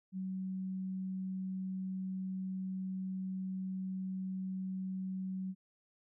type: tone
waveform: sine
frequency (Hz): 188.3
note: F#3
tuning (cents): +31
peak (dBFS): -36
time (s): 0.12-5.55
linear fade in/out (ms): 50
effects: none